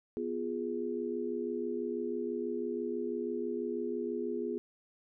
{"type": "chord", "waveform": "sine", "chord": "F diminished", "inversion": "second", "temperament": "equal", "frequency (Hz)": [246.9, 349.2, 415.3], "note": ["Cb4", "F4", "Ab4"], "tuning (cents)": [0, 0, 0], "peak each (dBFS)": [-38, -37, -36], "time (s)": [0.17, 4.58], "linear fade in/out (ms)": 0, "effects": []}